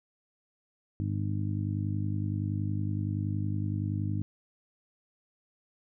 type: harmonic tone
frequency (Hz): 50.7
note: G#1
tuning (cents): -41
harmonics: 2 / 3 / 4 / 5 / 6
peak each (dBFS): -30 / -36 / -38 / -40 / -39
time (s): 1-4.22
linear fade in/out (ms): 0
effects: none

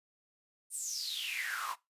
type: noise with high-pass filter sweep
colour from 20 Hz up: pink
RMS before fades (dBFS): -38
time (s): 0.7-1.76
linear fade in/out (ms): 50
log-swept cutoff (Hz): 9400 to 940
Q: 9.6
effects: noise-tail reverb RT60 0.2 s tail -19 dB re dry + resampled to 32000 Hz

